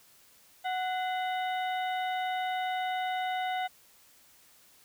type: harmonic tone with a mistuned harmonic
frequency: 740 Hz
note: F#5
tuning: in tune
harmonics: 1 / 2 / 3 / 4 / 5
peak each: -30 / -40 / -40 / -44 / -45 dBFS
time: 0.64-3.68 s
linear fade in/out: 20 ms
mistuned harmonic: 3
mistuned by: -140 cents
effects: white hiss -60 dBFS RMS until 4.84 s